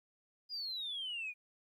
sine exponential sweep, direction down, 4974 to 2402 Hz, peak -37 dBFS, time 0.49-1.34 s, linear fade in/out 50 ms, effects tanh soft clip ceiling -34 dBFS + 13-bit

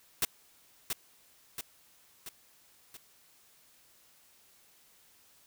white noise with echo, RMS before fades -28 dBFS, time 0.22-0.25 s, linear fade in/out 2 ms, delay 680 ms, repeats 4, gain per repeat -5 dB, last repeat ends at 2.97 s, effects white hiss -63 dBFS RMS until 5.46 s

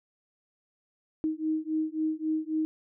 sine beating tone pair, 311.9 / 315.6 Hz, D#4 / D#4, +4 / +25 cents, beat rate 3.7 Hz, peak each -30 dBFS, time 1.24-2.65 s, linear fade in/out 0 ms, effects none

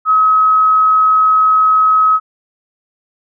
sine tone, 1277 Hz, D#6, 45 cents sharp, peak -7 dBFS, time 0.05-2.2 s, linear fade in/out 50 ms, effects none

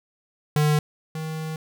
square tone pair in turn, 150.3 / 157.93 Hz, D3 / D#3, +40 / +26 cents, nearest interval minor second, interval 86 cents, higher second, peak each -18 / -29 dBFS, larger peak first, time 0.56-0.79 / 1.15-1.56 s, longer second, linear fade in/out 2 ms, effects none

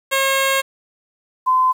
10% pulse / sine tone pair in turn, 540 / 1026.2 Hz, C#5 / C6, -45 / -34 cents, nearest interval major seventh, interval 1111 cents, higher second, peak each -7 / -12 dBFS, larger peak first, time 0.11-0.62 / 1.46-1.73 s, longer first, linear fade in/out 20 ms, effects 8-bit

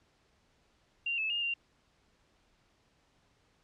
sine tone with pitch steps, 2774 / 2610 / 2830 / 2775 Hz, F7 / E7 / F7 / F7, -12 / -18 / +22 / -12 cents, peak -30 dBFS, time 1.06-1.54 s, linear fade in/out 5 ms, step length 120 ms, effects pink hiss -70 dBFS RMS until 3.63 s + low-pass 6000 Hz 12 dB/octave

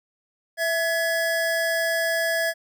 square tone pair together, 660 / 1691.2 Hz, E5 / G#6, +2 / +31 cents, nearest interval octave + major third, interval 1629 cents, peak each -25 dBFS, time 0.57-2.54 s, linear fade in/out 50 ms, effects none

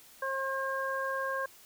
harmonic tone, 536 Hz, C5, 42 cents sharp, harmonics 1 / 2 / 3, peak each -35 / -35 / -35 dBFS, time 0.22-1.46 s, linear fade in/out 5 ms, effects white hiss -56 dBFS RMS until 1.65 s

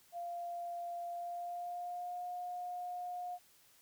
sine tone with pitch glide, 694 to 715.6 Hz, F5 to F5, -11 to +42 cents, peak -39 dBFS, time 0.12-3.39 s, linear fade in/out 50 ms, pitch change +53 cents, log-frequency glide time 1.11-2.26 s, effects white hiss -66 dBFS RMS until 3.81 s

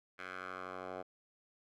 10% pulse tone with band-pass filter sweep, 92.4 Hz, F#2, 2 cents flat, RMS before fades -45 dBFS, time 0.18-1.03 s, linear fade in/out 20 ms, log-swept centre 1800 to 750 Hz, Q 2.3, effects none

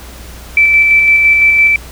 sine tone with tremolo, 2324 Hz, D7, 19 cents flat, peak -4 dBFS, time 0.57-1.76 s, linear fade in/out 2 ms, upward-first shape square, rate 5.9 Hz, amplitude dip 25%, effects added 60 Hz sine -31 dBFS peak until 1.91 s + pink hiss -34 dBFS RMS until 1.91 s

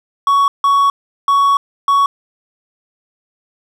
triangle tone bursts at uneven times, 1118 Hz, C#6, 14 cents sharp, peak -7 dBFS, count 4, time 0.27-0.48 / 0.64-0.9 / 1.28-1.57 / 1.88-2.06 s, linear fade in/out 2 ms, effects none

